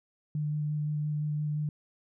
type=tone with vibrato; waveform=sine; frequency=150 Hz; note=D3; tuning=37 cents sharp; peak=-28 dBFS; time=0.35-1.69 s; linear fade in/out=2 ms; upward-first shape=square; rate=5.8 Hz; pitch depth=9 cents each way; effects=none